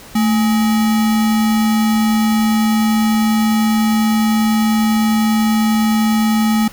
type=tone with sample-and-hold; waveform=sine; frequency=220 Hz; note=A3; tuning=in tune; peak=-11 dBFS; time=0.15-6.68 s; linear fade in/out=5 ms; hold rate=1050 Hz; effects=pink hiss -38 dBFS RMS until 6.72 s